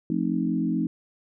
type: chord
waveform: sine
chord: F dominant seventh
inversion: none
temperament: equal with one note detuned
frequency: 174.61 / 220 / 265 / 311.1 Hz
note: F3 / A3 / C4 / Eb4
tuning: 0 / 0 / +22 / 0 cents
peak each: -28 dBFS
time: 0.1-0.87 s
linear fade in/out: 2 ms
effects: none